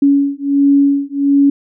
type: beating tone pair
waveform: sine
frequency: 280 / 281.4 Hz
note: C#4 / C#4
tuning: +18 / +26 cents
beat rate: 1.4 Hz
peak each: -12 dBFS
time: 0.02-1.5 s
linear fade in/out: 5 ms
effects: none